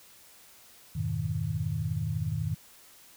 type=chord; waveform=sine; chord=F half-diminished seventh; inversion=none; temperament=equal; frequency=87.31 / 103.83 / 123.47 / 155.56 Hz; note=F2 / Ab2 / Cb3 / Eb3; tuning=0 / 0 / 0 / 0 cents; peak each=-36 / -33 / -35 / -32 dBFS; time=0.95-2.55 s; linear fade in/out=10 ms; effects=white hiss -55 dBFS RMS until 3.16 s